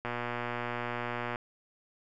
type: click train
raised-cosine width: 0.5 ms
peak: -19 dBFS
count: 158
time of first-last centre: 0.05-1.358 s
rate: 120 Hz
effects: none